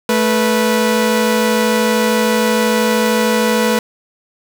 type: tone pair together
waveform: sawtooth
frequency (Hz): 218.9 / 490.8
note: A3 / B4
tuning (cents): -9 / -11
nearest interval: octave + major second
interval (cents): 1398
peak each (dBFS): -11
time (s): 0.09-3.79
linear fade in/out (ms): 2
effects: none